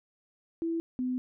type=tone pair in turn; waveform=sine; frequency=331.2 / 252.9 Hz; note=E4 / B3; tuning=+8 / +41 cents; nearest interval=perfect fourth; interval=467 cents; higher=first; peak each=-28 dBFS; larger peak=neither; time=0.62-0.8 / 0.99-1.18 s; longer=second; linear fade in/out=0 ms; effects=none